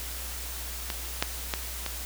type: clicks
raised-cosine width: 0.2 ms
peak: -13 / -6 / -10 / -14 dBFS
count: 4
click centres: 0.902 / 1.225 / 1.538 / 1.863 s
effects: added 60 Hz sine -38 dBFS peak until 2.05 s + white hiss -38 dBFS RMS until 2.05 s